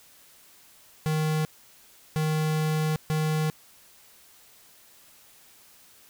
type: tone bursts at uneven times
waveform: square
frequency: 155.56 Hz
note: D#3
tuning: in tune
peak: -24 dBFS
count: 3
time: 1.06-1.45 / 2.16-2.96 / 3.1-3.5 s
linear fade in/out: 0 ms
effects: white hiss -55 dBFS RMS until 6.09 s